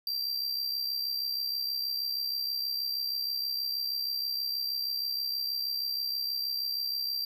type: tone with amplitude modulation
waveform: square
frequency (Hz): 4712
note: D8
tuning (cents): +5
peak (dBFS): -28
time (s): 0.07-7.25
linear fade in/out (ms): 2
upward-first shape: sine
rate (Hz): 66.3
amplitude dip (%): 55
effects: none